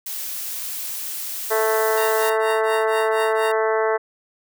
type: noise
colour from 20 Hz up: blue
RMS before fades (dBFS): -29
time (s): 0.06-2.3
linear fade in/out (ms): 5
type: harmonic tone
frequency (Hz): 220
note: A3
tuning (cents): 0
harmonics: 2 / 3 / 4 / 5 / 6 / 7 / 8 / 9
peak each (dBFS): -20 / -24 / -26 / -28 / -30 / -31 / -32 / -33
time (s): 1.5-3.98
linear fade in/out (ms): 20
type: tone with tremolo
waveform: 15% pulse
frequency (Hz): 926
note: A#5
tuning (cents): -12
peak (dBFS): -19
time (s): 1.97-3.52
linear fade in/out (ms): 5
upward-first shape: triangle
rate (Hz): 4.2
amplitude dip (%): 100
effects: none